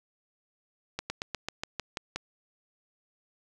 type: slowing click train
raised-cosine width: 0.2 ms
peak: -15 dBFS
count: 9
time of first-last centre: 0.99-2.16 s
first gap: 110 ms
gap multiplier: 1.08
effects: none